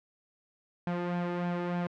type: tone with flanger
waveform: sawtooth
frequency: 175.5 Hz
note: F3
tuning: 9 cents sharp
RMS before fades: -32 dBFS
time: 0.87-1.87 s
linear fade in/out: 2 ms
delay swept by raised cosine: 1.2 to 2.4 ms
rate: 3.3 Hz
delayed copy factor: +0.5
effects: low-pass 2000 Hz 12 dB/octave